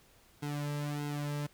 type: tone with flanger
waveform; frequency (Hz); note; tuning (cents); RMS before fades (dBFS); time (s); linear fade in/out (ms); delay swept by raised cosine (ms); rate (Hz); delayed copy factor
sawtooth; 146.2; D3; -7; -36; 0.42-1.47; 10; 1.7 to 2.8; 1.6; -0.8
effects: pink hiss -63 dBFS RMS until 1.53 s